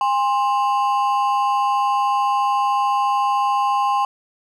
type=ring-modulated tone; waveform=triangle; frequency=932.3 Hz; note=A#5; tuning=in tune; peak=-11 dBFS; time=0.01-4.05 s; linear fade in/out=2 ms; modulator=120 Hz; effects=none